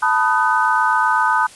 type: chord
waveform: sine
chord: B dominant seventh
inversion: third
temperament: equal with one note detuned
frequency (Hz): 880 / 987.8 / 1244.5 / 1507.6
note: A5 / B5 / D#6 / F#6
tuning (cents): 0 / 0 / 0 / +32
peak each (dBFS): -19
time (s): 0.02-1.47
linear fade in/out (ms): 10
effects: white hiss -42 dBFS RMS until 1.55 s + resampled to 24000 Hz